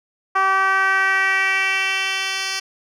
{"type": "tone with band-pass filter sweep", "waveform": "10% pulse", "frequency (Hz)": 384.8, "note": "G4", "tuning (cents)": -32, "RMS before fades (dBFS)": -19, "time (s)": [0.35, 2.6], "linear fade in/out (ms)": 10, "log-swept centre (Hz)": [1100, 4300], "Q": 2.4, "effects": []}